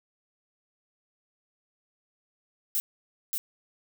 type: noise with echo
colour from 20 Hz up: violet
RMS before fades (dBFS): -27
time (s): 2.75-2.8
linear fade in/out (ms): 0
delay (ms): 580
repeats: 1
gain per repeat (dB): -3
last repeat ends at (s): 3.38
effects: none